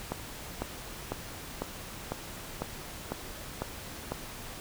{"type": "click train", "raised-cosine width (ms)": 1, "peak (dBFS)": -17, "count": 9, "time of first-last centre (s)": [0.12, 4.12], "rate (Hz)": 2, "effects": ["pink hiss -43 dBFS RMS until 4.6 s"]}